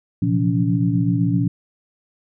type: tone cluster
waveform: sine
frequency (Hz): 118.4 / 133.4 / 172.7 / 180.6 / 283.8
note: A#2 / C3 / F3 / F#3 / C#4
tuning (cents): +27 / +34 / -19 / -42 / +41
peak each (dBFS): -20 / -27 / -20 / -27 / -22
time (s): 0.22-1.48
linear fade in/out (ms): 5
effects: none